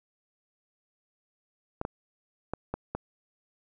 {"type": "clicks", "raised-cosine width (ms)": 1, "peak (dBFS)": -17, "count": 5, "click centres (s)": [1.814, 1.851, 2.536, 2.74, 2.95], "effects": []}